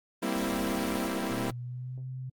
sawtooth chord, C dominant seventh, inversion second, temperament equal with one note detuned, 195.09 / 233.1 / 261.6 / 329.6 Hz, G3 / Bb3 / C4 / E4, -8 / 0 / 0 / 0 cents, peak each -30 dBFS, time 0.22-1.51 s, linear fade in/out 10 ms
pink noise, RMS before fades -41 dBFS, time 0.33-1.09 s, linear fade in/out 20 ms
sine tone with pitch glide, 121.3 to 129.26 Hz, B2 to C3, -31 to -21 cents, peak -35 dBFS, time 1.3-2.3 s, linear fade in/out 10 ms, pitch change +110 cents, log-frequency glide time 1.55-2.02 s
effects Opus 32 kbps

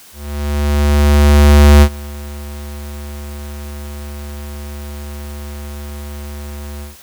square tone with ADSR envelope, 72.8 Hz, D2, 15 cents flat, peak -3 dBFS, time 0.12-6.97 s, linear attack 1700 ms, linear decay 67 ms, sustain -23 dB, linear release 150 ms, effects white hiss -41 dBFS RMS until 7.02 s

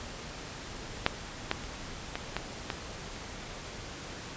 clicks, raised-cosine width 0.3 ms, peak -26 / -6 / -10 / -26 / -17 / -14 / -15 / -27 dBFS, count 8, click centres 0.97 / 1.064 / 1.514 / 1.638 / 2.155 / 2.366 / 2.702 / 3.163 s, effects pink hiss -42 dBFS RMS until 4.36 s + resampled to 16000 Hz

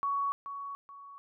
sine tone with echo, 1120 Hz, C#6, 18 cents sharp, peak -28 dBFS, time 0.03-0.32 s, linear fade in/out 0 ms, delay 430 ms, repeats 2, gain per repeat -9 dB, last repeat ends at 1.18 s, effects none

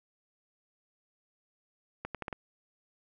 accelerating click train, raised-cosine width 0.5 ms, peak -21 dBFS, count 5, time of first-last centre 2.05-2.328 s, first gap 97 ms, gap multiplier 0.78, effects none

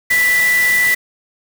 sine tone in noise, 1975.5 Hz, B6, in tune, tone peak -11 dBFS, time 0.1-0.95 s, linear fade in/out 10 ms, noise white, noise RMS -23 dBFS, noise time 0.1-0.95 s, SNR +9 dB, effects none

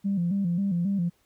sine tone with vibrato, 185 Hz, F#3, in tune, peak -22 dBFS, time 0.04-1.1 s, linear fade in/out 20 ms, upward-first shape square, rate 3.7 Hz, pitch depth 120 cents each way, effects tanh soft clip ceiling -18 dBFS + pink hiss -67 dBFS RMS until 1.25 s

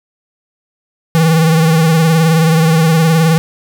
square tone with vibrato, 161.8 Hz, E3, 32 cents flat, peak -8 dBFS, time 1.15-3.38 s, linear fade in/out 0 ms, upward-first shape triangle, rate 19 Hz, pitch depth 66 cents each way, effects none

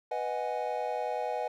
triangle chord, G# minor seventh, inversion first, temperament equal, 493.9 / 622.3 / 740 / 830.6 Hz, B4 / D#5 / F#5 / G#5, 0 / 0 / 0 / 0 cents, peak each -34 dBFS, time 0.11-1.48 s, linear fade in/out 5 ms, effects none

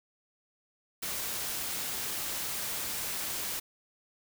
white noise, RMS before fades -35 dBFS, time 1.02-3.6 s, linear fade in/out 10 ms, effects none

